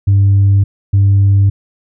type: tone pair in turn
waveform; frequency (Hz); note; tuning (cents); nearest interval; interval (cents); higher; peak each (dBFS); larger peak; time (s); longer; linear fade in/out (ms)
sine; 99 / 99; G2 / G2; +18 / +18; unison; 0; neither; -4; neither; 0.07-0.64 / 0.93-1.5; neither; 10
effects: tanh soft clip ceiling -4 dBFS